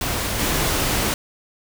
pink noise with level steps, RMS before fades -24 / -21 dBFS, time 0.01-1.14 s, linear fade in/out 2 ms, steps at 0.39 s, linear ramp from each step 5 ms, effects none

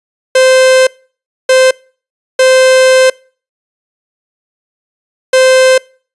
45% pulse tone bursts at uneven times, 519 Hz, C5, 14 cents flat, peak -4 dBFS, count 4, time 0.35-0.87 / 1.49-1.71 / 2.39-3.1 / 5.33-5.78 s, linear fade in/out 5 ms, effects noise-tail reverb RT60 0.4 s tail -25 dB re dry + resampled to 24000 Hz

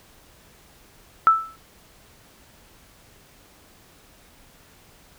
sine tone with exponential decay, 1318.5 Hz, E6, in tune, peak -8 dBFS, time 1.27-1.56 s, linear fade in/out 0 ms, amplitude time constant 61 ms, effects pink hiss -53 dBFS RMS until 5.18 s

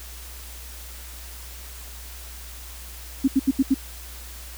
sine tone bursts, 268.2 Hz, C4, 43 cents sharp, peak -14 dBFS, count 5, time 3.24-3.744 s, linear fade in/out 10 ms, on 40 ms, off 76 ms, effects added 60 Hz sine -39 dBFS peak until 4.57 s + white hiss -42 dBFS RMS until 4.57 s

